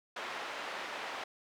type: band-pass noise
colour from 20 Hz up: pink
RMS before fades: -41 dBFS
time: 0.16-1.24 s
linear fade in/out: 5 ms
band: 640 to 2900 Hz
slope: 12 dB/octave
effects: none